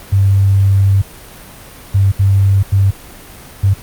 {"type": "tone bursts at uneven times", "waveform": "sine", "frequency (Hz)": 98, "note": "G2", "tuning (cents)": 0, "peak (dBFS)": -7, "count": 5, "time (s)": [[0.12, 1.02], [1.94, 2.12], [2.19, 2.63], [2.72, 2.91], [3.63, 3.74]], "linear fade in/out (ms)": 10, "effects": ["pink hiss -35 dBFS RMS until 3.82 s", "Opus 32 kbps"]}